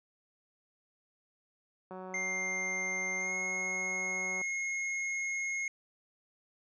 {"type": "click train", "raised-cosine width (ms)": 1, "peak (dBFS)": -31, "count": 467, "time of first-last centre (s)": [1.91, 4.415], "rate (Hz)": 186}
{"type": "tone with pitch glide", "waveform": "square", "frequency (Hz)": [2100, 2158], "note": ["C7", "C#7"], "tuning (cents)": [6, -47], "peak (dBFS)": -33, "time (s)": [2.14, 5.68], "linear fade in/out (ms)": 2, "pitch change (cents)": 47, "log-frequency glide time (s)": [3.19, 3.34]}
{"effects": ["high-pass 150 Hz 12 dB/octave", "resampled to 16000 Hz"]}